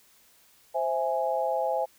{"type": "chord", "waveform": "sine", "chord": "C augmented", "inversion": "none", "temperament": "equal", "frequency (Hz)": [523.3, 659.3, 830.6], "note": ["C5", "E5", "G#5"], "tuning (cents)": [0, 0, 0], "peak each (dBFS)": -29, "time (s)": [0.74, 1.86], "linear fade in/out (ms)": 20, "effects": ["white hiss -60 dBFS RMS until 1.98 s"]}